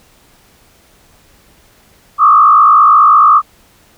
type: tone with frequency modulation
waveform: sine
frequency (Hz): 1200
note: D6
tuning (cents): +37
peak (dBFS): -3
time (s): 2.18-3.42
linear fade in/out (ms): 50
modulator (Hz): 54.6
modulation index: 1.4
effects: pink hiss -48 dBFS RMS until 3.97 s